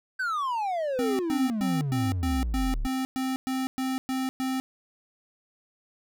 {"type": "exponential sweep", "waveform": "triangle", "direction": "down", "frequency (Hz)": [1568, 33], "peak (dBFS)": -24, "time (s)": [0.19, 2.87], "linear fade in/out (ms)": 10}
{"type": "tone bursts", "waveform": "square", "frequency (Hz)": 261.6, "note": "C4", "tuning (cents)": 0, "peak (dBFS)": -27, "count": 12, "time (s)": [0.99, 4.6], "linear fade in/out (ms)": 0, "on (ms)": 200, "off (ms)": 110}
{"effects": []}